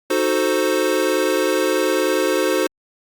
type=chord; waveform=square; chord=D# diminished seventh; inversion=none; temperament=equal; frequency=311.1 / 370 / 440 / 523.3 Hz; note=D#4 / F#4 / A4 / C5; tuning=0 / 0 / 0 / 0 cents; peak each=-24 / -22 / -24 / -22 dBFS; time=0.1-2.67 s; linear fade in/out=5 ms; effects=Opus 48 kbps